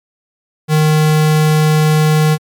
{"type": "tone", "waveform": "square", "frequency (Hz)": 154.3, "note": "D#3", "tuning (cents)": -14, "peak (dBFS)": -9, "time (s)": [0.68, 2.38], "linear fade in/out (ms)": 50, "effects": ["MP3 96 kbps"]}